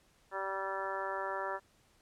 harmonic tone, 193.5 Hz, G3, 22 cents flat, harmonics 2 / 3 / 4 / 5 / 6 / 7 / 8 / 9, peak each -43 / -41 / -44 / -40 / -46 / -42 / -51 / -43 dBFS, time 0.31-1.6 s, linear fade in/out 50 ms, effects pink hiss -68 dBFS RMS until 2.01 s + low-pass 11000 Hz 12 dB/octave

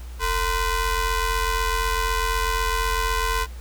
sawtooth ring-modulated tone, 493 Hz, B4, 3 cents flat, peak -14 dBFS, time 0.19-3.47 s, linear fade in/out 50 ms, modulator 537 Hz, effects added 60 Hz sine -33 dBFS peak until 3.6 s + pink hiss -48 dBFS RMS until 3.6 s

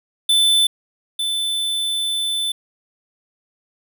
square tone pair in turn, 3520 / 3520 Hz, A7 / A7, 0 / 0 cents, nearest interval unison, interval 0 cents, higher neither, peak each -13 / -20 dBFS, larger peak first, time 0.29-0.67 / 1.19-2.52 s, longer second, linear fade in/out 5 ms, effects none

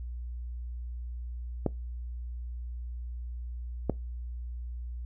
clicks, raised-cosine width 2 ms, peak -12 dBFS, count 2, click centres 1.663 / 3.897 s, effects noise-tail reverb RT60 0.2 s tail -22 dB re dry + added 60 Hz sine -35 dBFS peak until 5.05 s

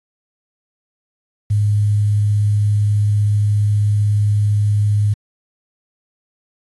sine tone with quantisation, 103.83 Hz, G#2, in tune, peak -12 dBFS, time 1.5-5.14 s, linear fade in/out 10 ms, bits 7, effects AAC 32 kbps

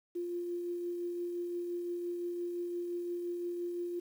sine tone with tremolo, 349.2 Hz, F4, in tune, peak -33 dBFS, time 0.15-4 s, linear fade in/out 10 ms, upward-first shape triangle, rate 5.8 Hz, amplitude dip 30%, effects 10-bit

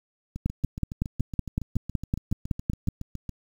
two click trains, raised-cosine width 5 ms, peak -12 / -21 dBFS, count 14 / 22, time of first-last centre 0.46-2.885 / 0.36-3.293 s, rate 5.36 / 7.16 Hz, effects 8-bit

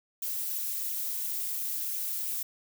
violet noise with flanger, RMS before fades -33 dBFS, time 0.22-2.43 s, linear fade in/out 5 ms, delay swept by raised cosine 0.29 to 4.39 ms, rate 2.9 Hz, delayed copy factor +0.5, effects none

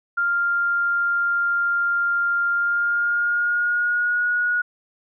sine tone with pitch glide, 1396.9 to 1452 Hz, F6 to F#6, 0 to -33 cents, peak -18 dBFS, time 0.17-4.62 s, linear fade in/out 10 ms, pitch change +67 cents, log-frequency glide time 2.51-4.26 s, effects none

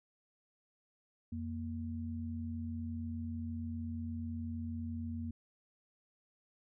sine tone pair together, 87.5 / 234 Hz, F2 / A#3, +4 / +7 cents, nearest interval octave + perfect fourth, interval 1703 cents, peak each -40 / -40 dBFS, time 1.32-5.31 s, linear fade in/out 5 ms, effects none

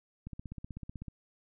click train, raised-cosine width 5 ms, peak -29 dBFS, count 14, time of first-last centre 0.27-1.083 s, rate 16 Hz, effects none

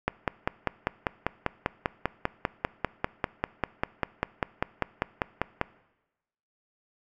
click train, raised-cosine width 0.5 ms, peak -9 dBFS, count 29, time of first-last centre 0.08-5.614 s, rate 5.06 Hz, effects noise-tail reverb RT60 1.0 s tail -20 dB re dry

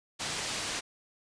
white low-pass noise, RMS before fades -35 dBFS, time 0.19-0.81 s, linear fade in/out 20 ms, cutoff 6400 Hz, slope 12 dB/octave, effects resampled to 22050 Hz

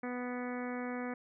harmonic tone, 247.2 Hz, B3, 2 cents sharp, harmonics 1 / 2 / 3 / 4 / 5 / 6 / 7 / 8 / 9, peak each -38 / -42 / -46 / -50 / -49 / -50 / -50 / -51 / -51 dBFS, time 0.03-1.14 s, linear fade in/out 5 ms, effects none

